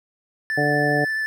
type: tone with vibrato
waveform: triangle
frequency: 1755 Hz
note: A6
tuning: 5 cents flat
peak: -20 dBFS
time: 0.5-1.26 s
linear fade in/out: 0 ms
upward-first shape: sine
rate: 12 Hz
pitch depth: 10 cents each way
type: harmonic tone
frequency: 146.83 Hz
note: D3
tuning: in tune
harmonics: 1 / 2 / 3 / 4 / 5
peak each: -25 / -25 / -25 / -25 / -25 dBFS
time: 0.57-1.05 s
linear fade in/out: 10 ms
effects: none

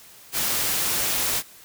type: noise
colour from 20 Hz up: white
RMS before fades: -24 dBFS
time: 0.32-1.43 s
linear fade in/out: 50 ms
effects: white hiss -48 dBFS RMS until 1.64 s

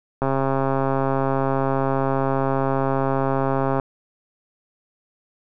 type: click train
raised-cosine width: 1 ms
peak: -8 dBFS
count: 484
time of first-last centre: 0.22-3.798 s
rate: 135 Hz
effects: none

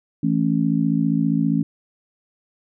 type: chord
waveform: sine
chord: A major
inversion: second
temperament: just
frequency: 165 / 220 / 275 Hz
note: E3 / A3 / C#4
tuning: +2 / 0 / -14 cents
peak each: -21 dBFS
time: 0.23-1.63 s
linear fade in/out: 5 ms
effects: none

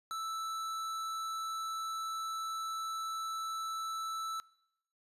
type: tone with hard clipping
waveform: sine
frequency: 1318.5 Hz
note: E6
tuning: in tune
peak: -38 dBFS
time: 0.11-4.4 s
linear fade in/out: 0 ms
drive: 15 dB
effects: noise-tail reverb RT60 0.8 s tail -23 dB re dry + resampled to 32000 Hz

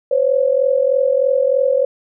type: tone pair together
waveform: sine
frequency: 511.2 / 554.4 Hz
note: C5 / C#5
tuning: -40 / 0 cents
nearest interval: minor second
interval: 140 cents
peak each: -15 dBFS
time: 0.11-1.85 s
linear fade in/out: 5 ms
effects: none

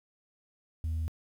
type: tone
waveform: sine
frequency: 80.4 Hz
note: E2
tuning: 43 cents flat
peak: -27 dBFS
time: 0.84-1.08 s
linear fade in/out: 0 ms
effects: tanh soft clip ceiling -28 dBFS + 10-bit

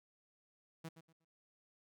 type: tone with echo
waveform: sawtooth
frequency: 162.9 Hz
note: E3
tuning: 20 cents flat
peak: -40 dBFS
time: 0.84-0.89 s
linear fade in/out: 10 ms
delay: 120 ms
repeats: 3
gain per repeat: -12 dB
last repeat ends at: 1.25 s
effects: none

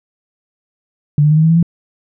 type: tone with pitch steps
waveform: sine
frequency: 146.83 / 150.35 / 153.95 / 157.64 / 161.42 / 165.29 / 169.25 Hz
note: D3 / D3 / D#3 / D#3 / E3 / E3 / E3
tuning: 0 / +41 / -18 / +23 / -36 / +5 / +46 cents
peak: -7 dBFS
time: 1.18-1.628 s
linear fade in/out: 2 ms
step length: 64 ms
effects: none

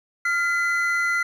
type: tone pair together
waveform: triangle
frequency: 1396.9 / 2021 Hz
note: F6 / B6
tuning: 0 / +39 cents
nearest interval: tritone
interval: 639 cents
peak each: -21 dBFS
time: 0.25-1.23 s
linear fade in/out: 5 ms
effects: 9-bit

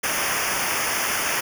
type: noise with comb filter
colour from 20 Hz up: pink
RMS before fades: -24 dBFS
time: 0.03-1.41 s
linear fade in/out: 10 ms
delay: 0.25 ms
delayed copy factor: -0.95
effects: none

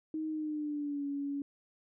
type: tone with pitch glide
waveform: sine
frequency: 313.3 to 282.4 Hz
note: D#4 to C#4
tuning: +12 to +32 cents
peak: -33 dBFS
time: 0.14-1.42 s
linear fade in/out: 2 ms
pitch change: -180 cents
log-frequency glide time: 0.28-1.06 s
effects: none

